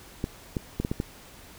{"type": "clicks", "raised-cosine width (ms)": 3, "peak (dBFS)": -14, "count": 6, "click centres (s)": [0.241, 0.568, 0.8, 0.849, 0.915, 1.001], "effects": ["pink hiss -49 dBFS RMS until 1.58 s"]}